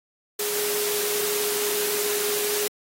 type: tone in noise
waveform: sine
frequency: 415.3 Hz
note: G#4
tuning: in tune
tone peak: -28 dBFS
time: 0.39-2.68 s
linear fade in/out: 5 ms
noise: white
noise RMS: -27 dBFS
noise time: 0.39-2.68 s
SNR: -4 dB
effects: high-pass 200 Hz 12 dB/octave + AAC 48 kbps